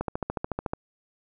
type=click train; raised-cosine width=1 ms; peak=-14 dBFS; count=11; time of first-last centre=0.01-0.735 s; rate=13.8 Hz; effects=none